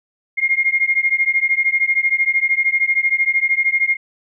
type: beating tone pair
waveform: sine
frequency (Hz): 2126 / 2139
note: C7 / C7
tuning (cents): +27 / +38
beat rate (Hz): 13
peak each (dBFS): -17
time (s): 0.37-3.97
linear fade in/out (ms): 20
effects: none